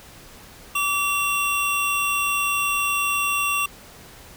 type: tone pair together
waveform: square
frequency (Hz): 1152 / 2736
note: D6 / F7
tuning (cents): -34 / -36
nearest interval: octave + minor third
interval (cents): 1498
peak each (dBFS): -25 / -23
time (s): 0.75-3.66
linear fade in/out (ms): 5
effects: pink hiss -45 dBFS RMS until 4.36 s